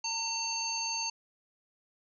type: harmonic tone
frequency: 906 Hz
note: A#5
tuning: 50 cents flat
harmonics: 1 / 3 / 5 / 7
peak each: -38 / -39 / -35 / -36 dBFS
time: 0.04-1.1 s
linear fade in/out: 5 ms
effects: none